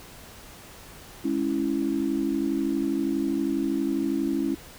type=chord; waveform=sine; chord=C# minor; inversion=second; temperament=equal; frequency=207.7 / 277.2 / 329.6 Hz; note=G#3 / C#4 / E4; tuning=0 / 0 / 0 cents; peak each=-31 / -26 / -27 dBFS; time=1.24-4.55 s; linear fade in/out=10 ms; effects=pink hiss -46 dBFS RMS until 4.78 s